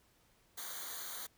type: noise with comb filter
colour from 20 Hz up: white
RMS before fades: -44 dBFS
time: 0.57-1.27 s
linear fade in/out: 10 ms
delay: 0.38 ms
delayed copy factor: -0.85
effects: pink hiss -70 dBFS RMS until 1.37 s